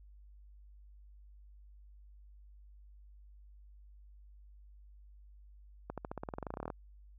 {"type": "accelerating click train", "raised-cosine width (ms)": 1, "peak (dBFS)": -25, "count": 19, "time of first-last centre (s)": [5.9, 6.702], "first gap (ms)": 77, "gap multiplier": 0.93, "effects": ["added 50 Hz sine -54 dBFS peak until 7.18 s"]}